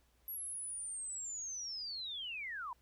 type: linear sweep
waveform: sine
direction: down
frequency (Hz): 11620 to 928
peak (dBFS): -40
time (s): 0.28-2.73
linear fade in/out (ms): 2
effects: added 60 Hz sine -70 dBFS peak until 2.81 s + pink hiss -74 dBFS RMS until 2.81 s